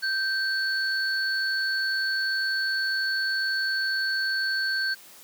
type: tone pair together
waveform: sine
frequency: 1563 / 4421 Hz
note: G6 / C#8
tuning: -6 / -5 cents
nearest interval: octave + tritone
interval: 1801 cents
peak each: -25 / -29 dBFS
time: 0.02-4.95 s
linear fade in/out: 20 ms
effects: white hiss -49 dBFS RMS until 5.23 s + high-pass 150 Hz 12 dB/octave